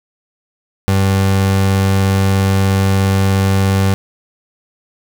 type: tone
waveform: 30% pulse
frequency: 96.9 Hz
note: G2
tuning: 20 cents flat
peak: -8 dBFS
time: 0.88-3.94 s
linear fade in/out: 0 ms
effects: none